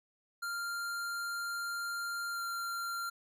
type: tone with pitch glide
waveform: square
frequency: 1393 to 1381.8 Hz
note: F6 to F6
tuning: -5 to -19 cents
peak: -36 dBFS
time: 0.42-3.1 s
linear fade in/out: 10 ms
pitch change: -14 cents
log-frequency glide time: 2.31-2.42 s
effects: none